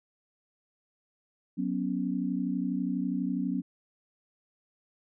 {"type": "chord", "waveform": "sine", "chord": "F# suspended fourth", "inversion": "none", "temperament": "equal with one note detuned", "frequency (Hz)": [185, 245, 277.2], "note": ["F#3", "B3", "C#4"], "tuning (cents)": [0, -14, 0], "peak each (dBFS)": -32, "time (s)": [1.57, 3.62], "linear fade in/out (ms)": 20, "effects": []}